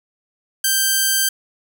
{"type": "tone", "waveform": "5% pulse", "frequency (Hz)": 1568, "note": "G6", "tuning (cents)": 0, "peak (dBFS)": -4, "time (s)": [0.64, 1.29], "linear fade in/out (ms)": 5, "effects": []}